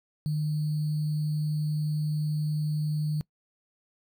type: tone with sample-and-hold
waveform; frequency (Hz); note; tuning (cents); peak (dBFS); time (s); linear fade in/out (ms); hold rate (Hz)
sine; 151.9; D#3; -41; -25; 0.26-3.21; 0; 4410
effects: noise-tail reverb RT60 0.1 s tail -23 dB re dry